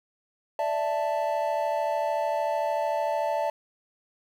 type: chord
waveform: triangle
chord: D suspended second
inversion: none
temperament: just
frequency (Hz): 587.3 / 660.7 / 881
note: D5 / E5 / A5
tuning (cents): 0 / +4 / +2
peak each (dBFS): -27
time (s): 0.59-3.5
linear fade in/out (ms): 2
effects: 9-bit